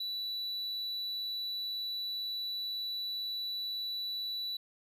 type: tone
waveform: triangle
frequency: 3951 Hz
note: B7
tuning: in tune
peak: -33 dBFS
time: 0-4.57 s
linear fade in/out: 5 ms
effects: none